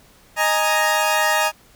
20% pulse chord, D# suspended fourth, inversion none, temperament equal, 622.3 / 830.6 / 932.3 Hz, D#5 / G#5 / A#5, 0 / 0 / 0 cents, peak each -16 dBFS, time 0.36-1.52 s, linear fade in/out 50 ms, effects pink hiss -52 dBFS RMS until 1.75 s

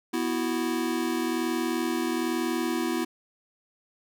square chord, B suspended fourth, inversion none, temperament just, 246.9 / 329.3 / 370.4 Hz, B3 / E4 / F#4, 0 / -2 / +2 cents, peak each -31 / -29 / -34 dBFS, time 0.13-3.05 s, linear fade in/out 10 ms, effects none

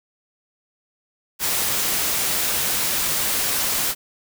white noise, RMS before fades -22 dBFS, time 1.39-3.95 s, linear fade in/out 50 ms, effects none

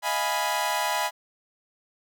sawtooth chord, F half-diminished seventh, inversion third, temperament equal with one note detuned, 625.5 / 698.5 / 830.6 / 987.8 Hz, Eb5 / F5 / Ab5 / Cb6, +9 / 0 / 0 / 0 cents, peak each -29 / -29 / -25 / -24 dBFS, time 0.02-1.11 s, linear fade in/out 50 ms, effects none

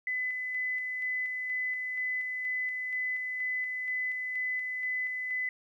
sine tone with tremolo, 2010 Hz, B6, 30 cents sharp, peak -29 dBFS, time 0.07-5.49 s, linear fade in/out 2 ms, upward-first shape square, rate 2.1 Hz, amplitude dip 30%, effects 11-bit

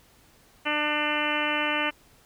harmonic tone, 298.7 Hz, D4, 29 cents sharp, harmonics 1 / 2 / 3 / 4 / 5 / 6 / 7 / 8 / 9 / 10, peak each -33 / -33 / -33 / -33 / -33 / -33 / -33 / -33 / -33 / -33 dBFS, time 0.65-1.91 s, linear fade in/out 20 ms, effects pink hiss -58 dBFS RMS until 2.25 s

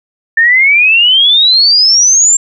sine exponential sweep, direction up, 1780 to 7459 Hz, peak -4 dBFS, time 0.37-2.37 s, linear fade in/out 5 ms, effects none

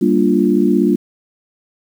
sine chord, G minor seventh, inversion none, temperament equal, 196 / 233.1 / 293.7 / 349.2 Hz, G3 / Bb3 / D4 / F4, 0 / 0 / 0 / 0 cents, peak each -16 dBFS, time 0.01-0.96 s, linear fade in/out 10 ms, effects 7-bit

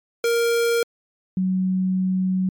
square / sine tone pair in turn, 467.1 / 186.5 Hz, A#4 / F#3, +3 / +14 cents, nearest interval octave + major third, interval 1589 cents, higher first, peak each -18 dBFS, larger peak neither, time 0.24-0.83 / 1.37-2.49 s, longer second, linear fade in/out 2 ms, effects MP3 96 kbps

